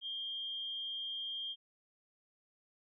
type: tone with amplitude modulation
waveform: sine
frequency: 3209 Hz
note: G7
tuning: 40 cents sharp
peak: -36 dBFS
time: 0.01-1.56 s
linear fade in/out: 50 ms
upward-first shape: sine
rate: 212 Hz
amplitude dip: 40%
effects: none